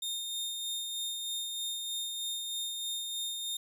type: tone with tremolo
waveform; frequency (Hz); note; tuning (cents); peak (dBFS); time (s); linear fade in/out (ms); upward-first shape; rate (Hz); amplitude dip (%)
sawtooth; 3660; A#7; -32; -30; 0.02-3.57; 5; sine; 3.2; 30
effects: none